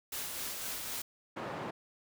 white noise with tremolo, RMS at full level -38 dBFS, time 0.12-1.02 s, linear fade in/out 5 ms, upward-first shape sine, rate 3.9 Hz, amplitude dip 30%
white band-pass noise, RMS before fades -40 dBFS, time 1.36-1.71 s, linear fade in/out 10 ms, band 140 to 1000 Hz, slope 12 dB/octave
effects none

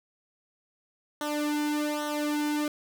sawtooth tone with flanger, 297.5 Hz, D4, 22 cents sharp, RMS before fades -29 dBFS, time 1.21-2.68 s, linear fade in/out 2 ms, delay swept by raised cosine 0.41 to 1.81 ms, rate 1.2 Hz, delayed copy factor -0.85, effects none

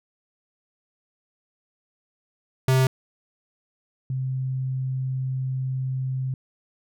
square / sine tone pair in turn, 130.81 / 130.81 Hz, C3 / C3, 0 / 0 cents, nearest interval unison, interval 0 cents, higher neither, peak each -17 / -24 dBFS, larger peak first, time 2.68-2.87 / 4.1-6.34 s, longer second, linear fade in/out 2 ms, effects none

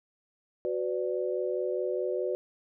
sine chord, B minor, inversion second, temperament equal with one note detuned, 370 / 502.5 / 587.3 Hz, F#4 / B4 / D5, 0 / +30 / 0 cents, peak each -31 / -32 / -34 dBFS, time 0.65-2.35 s, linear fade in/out 0 ms, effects none

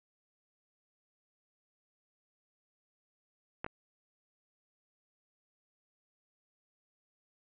clicks, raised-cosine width 0.5 ms, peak -21 / -25 dBFS, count 2, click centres 3.645 / 3.664 s, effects resampled to 8000 Hz + 8-bit

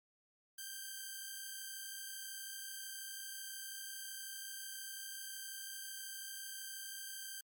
5% pulse tone pair together, 1559 / 1591.8 Hz, G6 / G6, -10 / +26 cents, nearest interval unison, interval 36 cents, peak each -36 / -37 dBFS, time 0.58-7.41 s, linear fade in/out 5 ms, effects MP3 96 kbps

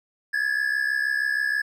triangle tone pair together, 1661.2 / 1727.5 Hz, G#6 / A6, 0 / -32 cents, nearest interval minor second, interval 68 cents, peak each -23 dBFS, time 0.33-1.62 s, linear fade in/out 10 ms, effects none

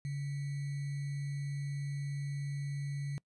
sine tone with sample-and-hold, 141.6 Hz, C#3, 37 cents sharp, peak -34 dBFS, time 0.05-3.18 s, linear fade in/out 0 ms, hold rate 2100 Hz, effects noise-tail reverb RT60 0.1 s tail -24 dB re dry + resampled to 24000 Hz

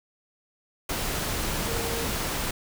sine tone in noise, 462.5 Hz, A#4, 14 cents flat, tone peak -33 dBFS, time 1.68-2.05 s, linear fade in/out 5 ms, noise pink, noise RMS -29 dBFS, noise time 0.89-2.51 s, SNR -7 dB, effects none

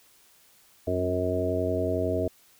harmonic tone with a mistuned harmonic, 91 Hz, F#2, 28 cents flat, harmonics 1 / 2 / 3 / 4 / 5 / 6 / 7, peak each -31 / -40 / -32 / -32 / -31 / -38 / -29 dBFS, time 0.87-2.28 s, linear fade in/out 5 ms, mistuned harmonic 2, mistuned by +25 cents, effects white hiss -59 dBFS RMS until 2.59 s

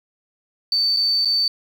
sine tone with dropouts, 4552 Hz, C#8, 45 cents sharp, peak -16 dBFS, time 0.72-1.48 s, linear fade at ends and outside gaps 2 ms, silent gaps 0.965-0.969 / 1.249-1.255 s, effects 7-bit

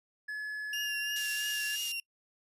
triangle tone, 1707 Hz, G#6, 47 cents sharp, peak -33 dBFS, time 0.28-1.76 s, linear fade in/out 10 ms
35% pulse tone with vibrato, 2800 Hz, F7, 4 cents sharp, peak -32 dBFS, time 0.73-2 s, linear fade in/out 2 ms, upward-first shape triangle, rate 3 Hz, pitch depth 30 cents each way
white band-pass noise, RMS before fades -41 dBFS, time 1.16-1.92 s, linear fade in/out 2 ms, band 3300 to 12000 Hz, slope 12 dB/octave
effects noise-tail reverb RT60 0.1 s tail -26 dB re dry + resampled to 32000 Hz

